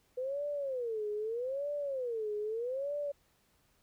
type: tone with vibrato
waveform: sine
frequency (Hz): 493.9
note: B4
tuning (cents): 0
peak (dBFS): -33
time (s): 0.17-3.12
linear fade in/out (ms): 10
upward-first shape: sine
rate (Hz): 0.8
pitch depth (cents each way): 290
effects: pink hiss -71 dBFS RMS until 3.82 s